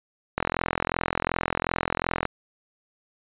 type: click train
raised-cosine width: 0.5 ms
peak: -8 dBFS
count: 81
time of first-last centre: 0.38-2.254 s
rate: 42.7 Hz
effects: resampled to 8000 Hz